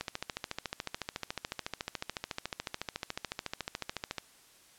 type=click train; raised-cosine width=0.2 ms; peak=-17 dBFS; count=59; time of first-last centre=0.01-4.183 s; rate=13.9 Hz; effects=white hiss -60 dBFS RMS until 4.78 s + low-pass 11000 Hz 12 dB/octave